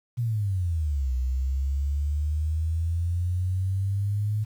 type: exponential two-way sweep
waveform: sine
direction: down then up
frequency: 122.7 to 62.7 to 107.6 Hz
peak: -23 dBFS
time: 0.17-4.45 s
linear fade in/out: 20 ms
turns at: 1.14 s
effects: 9-bit